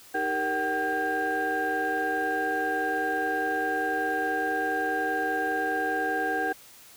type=tone cluster; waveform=sine; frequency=311.1 / 395.9 / 466 / 762 / 1603 Hz; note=D#4 / G4 / A#4 / G5 / G6; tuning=0 / +17 / -1 / -49 / +38 cents; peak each=-33 / -34 / -32 / -28 / -28 dBFS; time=0.14-6.53 s; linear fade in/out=10 ms; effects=tanh soft clip ceiling -19 dBFS + white hiss -51 dBFS RMS until 6.96 s